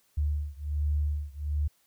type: beating tone pair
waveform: sine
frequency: 73.42 / 74.72 Hz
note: D2 / D2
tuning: 0 / +30 cents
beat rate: 1.3 Hz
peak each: -29 / -30 dBFS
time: 0.17-1.68 s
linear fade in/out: 10 ms
effects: white hiss -68 dBFS RMS until 1.86 s